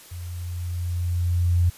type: tone with level ramp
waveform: sine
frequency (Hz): 87.31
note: F2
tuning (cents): 0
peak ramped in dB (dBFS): -32 to -15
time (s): 0.11-1.7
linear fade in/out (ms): 10
effects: white hiss -47 dBFS RMS until 1.77 s + resampled to 32000 Hz